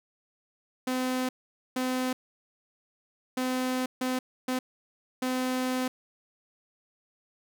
sawtooth tone bursts at uneven times, 255.6 Hz, C4, 40 cents flat, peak -23 dBFS, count 6, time 0.87-1.29 / 1.76-2.13 / 3.37-3.86 / 4.01-4.19 / 4.48-4.59 / 5.22-5.88 s, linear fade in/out 5 ms, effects none

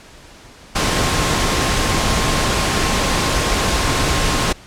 sine tone in noise, 1066 Hz, C6, 32 cents sharp, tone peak -27 dBFS, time 0.75-4.53 s, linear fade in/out 10 ms, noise pink, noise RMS -17 dBFS, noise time 0.75-4.53 s, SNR -13 dB, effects pink hiss -42 dBFS RMS until 4.66 s + low-pass 8000 Hz 12 dB/octave

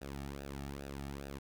sawtooth tone with flanger, 69.5 Hz, C#2, 5 cents sharp, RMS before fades -44 dBFS, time 0.01-1.39 s, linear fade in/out 10 ms, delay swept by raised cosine 0.92 to 2.02 ms, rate 2.4 Hz, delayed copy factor -0.75, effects 12-bit

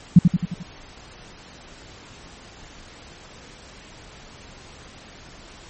sine tone with echo, 174.61 Hz, F3, in tune, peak -4 dBFS, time 0.16-0.19 s, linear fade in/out 5 ms, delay 88 ms, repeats 5, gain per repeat -5 dB, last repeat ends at 0.63 s, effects pink hiss -44 dBFS RMS until 5.69 s + MP3 32 kbps

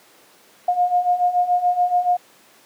sine beating tone pair, 710 / 717 Hz, F5 / F5, +28 / +45 cents, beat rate 7 Hz, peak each -21 / -17 dBFS, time 0.68-2.17 s, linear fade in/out 5 ms, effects pink hiss -51 dBFS RMS until 2.65 s + high-pass 300 Hz 12 dB/octave

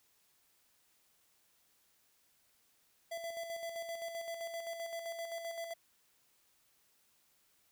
square tone with tremolo, 670 Hz, E5, 28 cents sharp, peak -39 dBFS, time 3.11-5.74 s, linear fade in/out 10 ms, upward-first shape square, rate 7.7 Hz, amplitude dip 45%, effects white hiss -72 dBFS RMS until 7.71 s

